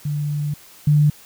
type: tone pair in turn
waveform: sine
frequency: 147.2 / 148.48 Hz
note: D3 / D3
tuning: +4 / +19 cents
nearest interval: unison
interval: 15 cents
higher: second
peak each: -20 / -11 dBFS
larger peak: second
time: 0.05-0.54 / 0.87-1.1 s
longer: first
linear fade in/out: 5 ms
effects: white hiss -46 dBFS RMS until 1.25 s